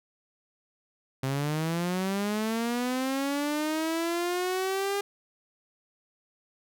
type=linear sweep; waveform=sawtooth; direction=up; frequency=130.81 to 404.9 Hz; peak=-23 dBFS; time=1.23-5.01 s; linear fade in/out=5 ms; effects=none